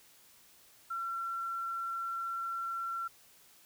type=tone; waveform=sine; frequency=1358 Hz; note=F6; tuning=49 cents flat; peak=-34 dBFS; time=0.9-3.08 s; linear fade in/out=10 ms; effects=white hiss -61 dBFS RMS until 3.65 s